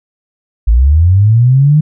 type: linear sweep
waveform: sine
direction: up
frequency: 51.5 to 155.8 Hz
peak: -4 dBFS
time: 0.67-1.81 s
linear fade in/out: 10 ms
effects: none